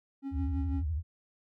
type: tone with tremolo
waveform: triangle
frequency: 273.6 Hz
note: C#4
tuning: 23 cents flat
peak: -31 dBFS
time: 0.22-0.84 s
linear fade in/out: 50 ms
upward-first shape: sine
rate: 6.1 Hz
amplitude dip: 55%
type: tone with vibrato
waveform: sine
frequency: 77.78 Hz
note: D#2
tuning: in tune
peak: -29 dBFS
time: 0.31-1.03 s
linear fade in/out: 50 ms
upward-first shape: sine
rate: 12 Hz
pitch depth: 180 cents each way
effects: none